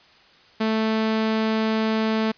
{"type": "tone", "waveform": "sawtooth", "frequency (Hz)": 220, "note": "A3", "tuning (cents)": 0, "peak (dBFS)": -16, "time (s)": [0.6, 2.32], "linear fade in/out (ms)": 10, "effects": ["white hiss -53 dBFS RMS until 2.37 s", "resampled to 11025 Hz"]}